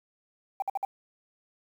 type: tone bursts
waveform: sine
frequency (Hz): 784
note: G5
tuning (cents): 0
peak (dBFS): -25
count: 4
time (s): 0.6-0.85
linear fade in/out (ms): 2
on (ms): 22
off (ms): 54
effects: tanh soft clip ceiling -22 dBFS + 9-bit